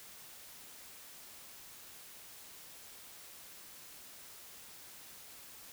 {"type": "silence", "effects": ["white hiss -53 dBFS RMS until 5.72 s"]}